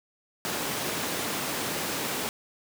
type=high-pass noise; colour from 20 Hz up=pink; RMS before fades=-31 dBFS; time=0.45-2.29 s; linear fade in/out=0 ms; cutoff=200 Hz; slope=12 dB/octave; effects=none